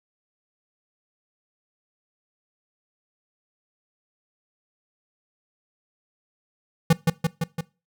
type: tone with echo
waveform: square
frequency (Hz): 164.4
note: E3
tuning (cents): -4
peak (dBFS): -13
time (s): 6.9-6.93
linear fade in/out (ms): 5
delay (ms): 170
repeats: 4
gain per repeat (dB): -3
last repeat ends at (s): 7.61
effects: noise-tail reverb RT60 0.3 s tail -22 dB re dry